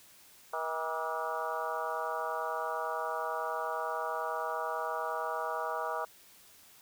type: harmonic tone with a mistuned harmonic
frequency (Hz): 160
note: D#3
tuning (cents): +49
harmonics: 3 / 4 / 5 / 6 / 7 / 8 / 9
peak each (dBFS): -41 / -38 / -40 / -39 / -39 / -42 / -43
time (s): 0.53-6.05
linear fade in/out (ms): 5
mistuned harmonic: 7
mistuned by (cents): +74
effects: white hiss -58 dBFS RMS until 6.81 s